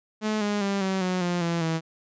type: tone with pitch steps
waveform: sawtooth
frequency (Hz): 214.8 / 206.4 / 198.34 / 190.59 / 183.15 / 175.99 / 169.11 / 162.51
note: A3 / G#3 / G3 / G3 / F#3 / F3 / E3 / E3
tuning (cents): -41 / -10 / +21 / -48 / -17 / +14 / +45 / -24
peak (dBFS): -20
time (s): 0.21-1.81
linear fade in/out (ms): 50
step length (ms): 200
effects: resampled to 16000 Hz